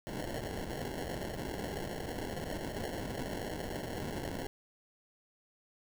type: noise with sample-and-hold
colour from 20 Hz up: violet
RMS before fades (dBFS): -39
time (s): 0.07-4.47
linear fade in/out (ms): 0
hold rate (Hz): 1225
effects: none